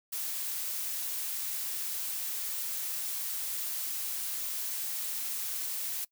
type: noise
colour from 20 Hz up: blue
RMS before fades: -35 dBFS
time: 0.12-6.05 s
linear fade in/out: 10 ms
effects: noise-tail reverb RT60 0.1 s tail -22 dB re dry